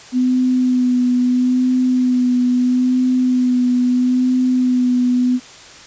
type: tone with vibrato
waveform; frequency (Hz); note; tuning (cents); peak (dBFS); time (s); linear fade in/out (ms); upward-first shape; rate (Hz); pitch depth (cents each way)
sine; 251; B3; +28; -12; 0.12-5.4; 50; sine; 0.76; 22
effects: white hiss -39 dBFS RMS until 5.86 s + resampled to 16000 Hz